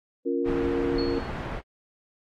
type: chord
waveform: sine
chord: Bb minor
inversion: first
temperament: equal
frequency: 277.2 / 349.2 / 466.2 Hz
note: Db4 / F4 / Bb4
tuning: 0 / 0 / 0 cents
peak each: -28 dBFS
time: 0.25-1.2 s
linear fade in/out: 20 ms
type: low-pass noise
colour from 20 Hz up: pink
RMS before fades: -33 dBFS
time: 0.44-1.62 s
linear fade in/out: 50 ms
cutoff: 1700 Hz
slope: 12 dB/octave
type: tone with exponential decay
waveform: sine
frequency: 4351 Hz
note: C#8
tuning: 33 cents flat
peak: -32 dBFS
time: 0.98-1.44 s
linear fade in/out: 5 ms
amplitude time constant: 100 ms
effects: AAC 48 kbps